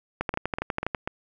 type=two click trains; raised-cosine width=0.5 ms; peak=-13 / -11 dBFS; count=4 / 10; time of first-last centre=0.34-1.075 / 0.21-0.948 s; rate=4.08 / 12.2 Hz; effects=none